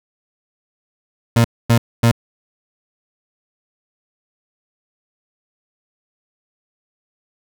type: tone bursts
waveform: 30% pulse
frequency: 116.54 Hz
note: A#2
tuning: in tune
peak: -7 dBFS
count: 3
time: 1.36-2.115 s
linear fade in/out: 5 ms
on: 85 ms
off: 250 ms
effects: none